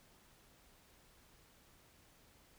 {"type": "silence", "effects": ["pink hiss -66 dBFS RMS until 2.58 s"]}